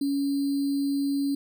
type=tone with sample-and-hold; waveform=sine; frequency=279.8 Hz; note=C#4; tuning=16 cents sharp; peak=-23 dBFS; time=0.01-1.35 s; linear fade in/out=5 ms; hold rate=4410 Hz; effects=none